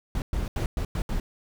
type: noise bursts at uneven times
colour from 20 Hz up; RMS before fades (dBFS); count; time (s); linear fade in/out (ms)
brown; -27; 6; 0.15-0.22 / 0.33-0.48 / 0.56-0.66 / 0.77-0.85 / 0.95-1.02 / 1.09-1.2; 2
effects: none